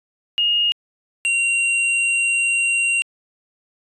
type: tone pair in turn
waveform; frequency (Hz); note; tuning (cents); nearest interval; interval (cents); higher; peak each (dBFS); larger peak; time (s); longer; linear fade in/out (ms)
sine / square; 2854 / 2758; F7 / F7; +37 / -22; minor second; 59; first; -15 / -17; first; 0.38-0.72 / 1.25-3.02; second; 0
effects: resampled to 24000 Hz